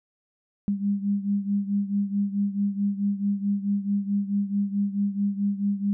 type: beating tone pair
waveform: sine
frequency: 200 / 204.6 Hz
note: G3 / G#3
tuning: +35 / -26 cents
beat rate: 4.6 Hz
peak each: -24 / -28 dBFS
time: 0.68-5.93 s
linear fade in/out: 0 ms
effects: none